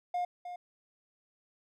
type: tone with echo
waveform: triangle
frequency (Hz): 712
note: F5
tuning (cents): +33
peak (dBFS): -27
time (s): 0.14-0.25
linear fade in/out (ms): 5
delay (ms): 310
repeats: 1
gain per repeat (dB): -10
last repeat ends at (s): 0.56
effects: tanh soft clip ceiling -23 dBFS